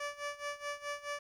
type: tone with tremolo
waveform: 15% pulse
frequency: 580 Hz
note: D5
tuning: 22 cents flat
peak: -29 dBFS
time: 0-1.19 s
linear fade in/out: 5 ms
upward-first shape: sine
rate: 4.7 Hz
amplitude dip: 85%
effects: low-pass 8000 Hz 12 dB/octave + 11-bit